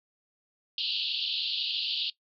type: band-pass noise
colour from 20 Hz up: pink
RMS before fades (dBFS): -31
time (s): 0.78-2.1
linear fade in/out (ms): 2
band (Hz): 2800 to 4600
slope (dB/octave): 96
effects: noise-tail reverb RT60 0.1 s tail -18 dB re dry